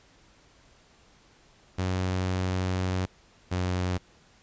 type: tone pair in turn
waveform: sawtooth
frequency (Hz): 92.5 / 90.91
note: F#2 / F#2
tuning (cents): 0 / -30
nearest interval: unison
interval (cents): 30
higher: first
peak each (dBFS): -22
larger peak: neither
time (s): 1.78-3.06 / 3.51-3.98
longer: first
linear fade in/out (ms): 10
effects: pink hiss -59 dBFS RMS until 4.42 s + resampled to 16000 Hz